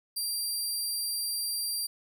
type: tone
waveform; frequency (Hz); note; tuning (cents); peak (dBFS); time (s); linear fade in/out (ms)
20% pulse; 4730; D8; +12; -24; 0.16-1.87; 10
effects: none